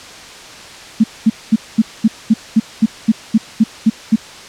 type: tone bursts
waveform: sine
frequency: 221.5 Hz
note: A3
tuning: 12 cents sharp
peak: -5 dBFS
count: 13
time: 1-4.16 s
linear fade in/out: 10 ms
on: 40 ms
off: 220 ms
effects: white hiss -34 dBFS RMS until 4.48 s + low-pass 6000 Hz 12 dB/octave